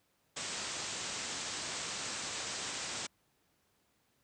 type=low-pass noise; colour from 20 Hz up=white; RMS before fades=-40 dBFS; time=0.36-3.07 s; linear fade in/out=10 ms; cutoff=8300 Hz; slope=96 dB/octave; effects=pink hiss -74 dBFS RMS until 4.23 s + high-pass 80 Hz 12 dB/octave